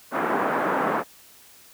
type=band-pass noise; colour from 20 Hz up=white; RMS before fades=-24 dBFS; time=0.11-1.04 s; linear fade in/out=50 ms; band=190 to 1400 Hz; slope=24 dB/octave; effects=white hiss -51 dBFS RMS until 1.73 s

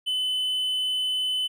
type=tone; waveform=triangle; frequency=3021 Hz; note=F#7; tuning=35 cents sharp; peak=-22 dBFS; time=0.06-1.48 s; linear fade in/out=20 ms; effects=none

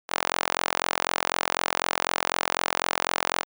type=tone with high-pass filter; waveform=sawtooth; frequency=44 Hz; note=F1; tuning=14 cents sharp; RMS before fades=-27 dBFS; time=0.08-3.45 s; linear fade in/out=50 ms; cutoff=840 Hz; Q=0.99; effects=none

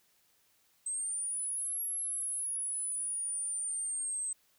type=linear two-way sweep; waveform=sine; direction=up then down; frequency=8170 to 11300 to 8170 Hz; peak=-31 dBFS; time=0.86-4.33 s; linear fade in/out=5 ms; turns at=1.81 s; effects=tanh soft clip ceiling -31 dBFS + white hiss -70 dBFS RMS until 4.58 s

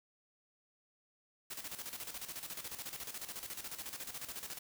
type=noise with tremolo; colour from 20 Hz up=white; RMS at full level=-43 dBFS; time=1.5-4.59 s; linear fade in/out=10 ms; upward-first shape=square; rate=14 Hz; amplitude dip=65%; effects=none

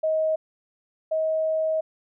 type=tone pair in turn; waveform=sine; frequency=631 / 634 Hz; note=D#5 / D#5; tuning=+24 / +32 cents; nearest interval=unison; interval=8 cents; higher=second; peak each=-20 / -21 dBFS; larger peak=first; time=0.03-0.36 / 1.11-1.81 s; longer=second; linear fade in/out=10 ms; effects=none

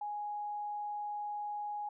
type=tone; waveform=sine; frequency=830.6 Hz; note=G#5; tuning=in tune; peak=-36 dBFS; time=0.01-1.89 s; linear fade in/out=5 ms; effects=none

